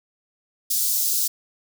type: high-pass noise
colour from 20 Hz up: white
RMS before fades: -22 dBFS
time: 0.7-1.28 s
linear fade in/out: 10 ms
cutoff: 4600 Hz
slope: 24 dB/octave
effects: none